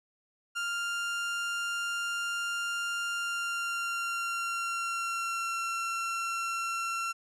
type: tone with pitch glide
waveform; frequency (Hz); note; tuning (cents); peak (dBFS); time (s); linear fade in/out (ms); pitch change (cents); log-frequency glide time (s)
30% pulse; 1396.9 to 1359.5; F6 to F6; 0 to -47; -28; 0.55-7.13; 20; -47; 3.11-5.6
effects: low-pass 10000 Hz 12 dB/octave